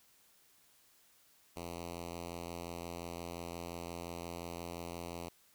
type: tone with notch filter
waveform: 5% pulse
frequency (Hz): 85.7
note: F2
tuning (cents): -32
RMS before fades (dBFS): -44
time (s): 1.56-5.29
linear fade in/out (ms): 5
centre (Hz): 1500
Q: 1.4
effects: white hiss -67 dBFS RMS until 5.54 s